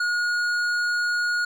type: tone with hard clipping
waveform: sine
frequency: 1442 Hz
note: F#6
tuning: 45 cents flat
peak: -23 dBFS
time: 0-1.45 s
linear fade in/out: 5 ms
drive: 9 dB
effects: none